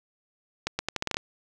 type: accelerating click train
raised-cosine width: 0.2 ms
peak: -10 dBFS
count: 9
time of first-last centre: 0.67-1.169 s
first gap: 120 ms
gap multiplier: 0.8
effects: none